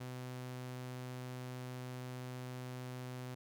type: tone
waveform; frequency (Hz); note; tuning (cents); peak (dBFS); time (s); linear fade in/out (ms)
sawtooth; 126.4; B2; +41; -39; 0-3.35; 10
effects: none